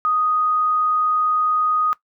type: tone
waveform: sine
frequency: 1244.5 Hz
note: D#6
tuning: in tune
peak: -16 dBFS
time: 0.05-1.93 s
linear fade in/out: 0 ms
effects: noise-tail reverb RT60 0.1 s tail -18 dB re dry